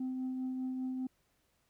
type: tone with tremolo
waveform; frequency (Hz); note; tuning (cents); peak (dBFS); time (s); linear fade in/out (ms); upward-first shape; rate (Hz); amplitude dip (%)
sine; 258; C4; -24; -31; 0-1.07; 5; triangle; 5; 35
effects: tanh soft clip ceiling -32 dBFS + pink hiss -75 dBFS RMS until 1.69 s

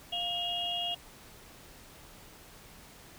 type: tone cluster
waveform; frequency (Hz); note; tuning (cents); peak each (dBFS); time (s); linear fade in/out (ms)
sine; 698 / 2846 / 3294; F5 / F7 / G#7; -1 / +32 / -15; -38 / -34 / -35; 0.12-0.95; 10
effects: pink hiss -53 dBFS RMS until 3.18 s

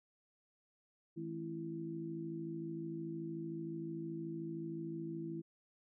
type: harmonic tone with a mistuned harmonic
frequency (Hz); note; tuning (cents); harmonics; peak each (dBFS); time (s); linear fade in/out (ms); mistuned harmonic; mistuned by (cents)
53.4; G#1; +49; 3 / 4 / 5 / 6; -45 / -50 / -53 / -42; 1.16-5.42; 20; 6; +65
effects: none

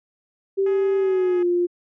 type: tone with pitch glide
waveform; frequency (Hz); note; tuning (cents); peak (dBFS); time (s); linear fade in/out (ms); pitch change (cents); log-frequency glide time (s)
sine; 390 to 351.5; G4 to F4; -9 to +11; -17; 0.57-1.67; 20; -180; 0.98-1.44
type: tone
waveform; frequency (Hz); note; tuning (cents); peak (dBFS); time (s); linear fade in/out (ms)
10% pulse; 419.5; G#4; +17; -26; 0.66-1.43; 5
effects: low-pass 2000 Hz 12 dB/octave

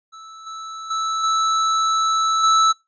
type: tone with level steps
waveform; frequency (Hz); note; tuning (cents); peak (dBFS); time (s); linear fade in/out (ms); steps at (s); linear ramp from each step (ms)
square; 1313; E6; -7; -38 / -31 / -21 / -17 / -13; 0.12-2.73; 20; 0.46 / 0.9 / 1.23 / 2.43; 10
effects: noise-tail reverb RT60 0.2 s tail -23 dB re dry + resampled to 16000 Hz

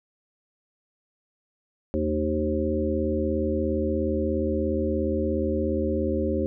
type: tone cluster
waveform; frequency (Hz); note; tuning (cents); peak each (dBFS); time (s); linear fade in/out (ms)
sine; 79.7 / 225.6 / 305.5 / 382.5 / 533; D#2 / A3 / D#4 / G4 / C5; +42 / +44 / -32 / -42 / +32; -29; 1.94-6.46; 0
effects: none

